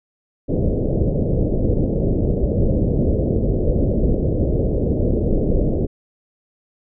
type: low-pass noise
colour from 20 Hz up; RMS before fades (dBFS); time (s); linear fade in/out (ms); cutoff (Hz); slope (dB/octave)
pink; -18; 0.48-5.87; 20; 570; 48
effects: none